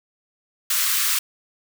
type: high-pass noise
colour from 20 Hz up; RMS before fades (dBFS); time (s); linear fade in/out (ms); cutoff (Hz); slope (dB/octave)
white; -21; 0.7-1.19; 5; 1100; 48
effects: none